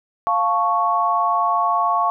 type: chord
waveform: sine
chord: F augmented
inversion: none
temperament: equal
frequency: 698.5 / 880 / 1108.7 Hz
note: F5 / A5 / C#6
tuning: 0 / 0 / 0 cents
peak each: -21 / -23 / -18 dBFS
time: 0.27-2.1 s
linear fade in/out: 0 ms
effects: none